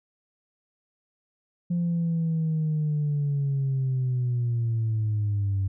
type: linear sweep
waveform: sine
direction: down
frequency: 174.61 to 95.6 Hz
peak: -21 dBFS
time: 1.7-5.68 s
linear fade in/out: 10 ms
effects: tanh soft clip ceiling -20 dBFS